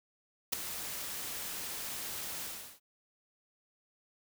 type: noise with ADSR envelope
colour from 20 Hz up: white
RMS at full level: -28 dBFS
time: 0.52-2.8 s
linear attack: 14 ms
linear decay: 4 ms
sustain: -12 dB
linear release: 380 ms
effects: none